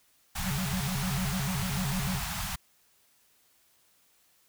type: band-stop noise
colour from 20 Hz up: pink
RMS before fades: -34 dBFS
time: 0.35-2.56 s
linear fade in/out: 10 ms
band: 220 to 670 Hz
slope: 96 dB/octave
type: tone with vibrato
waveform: triangle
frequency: 160 Hz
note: D#3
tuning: 49 cents sharp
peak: -28 dBFS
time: 0.43-2.21 s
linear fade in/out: 50 ms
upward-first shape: square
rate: 6.7 Hz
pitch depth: 270 cents each way
effects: white hiss -66 dBFS RMS until 4.48 s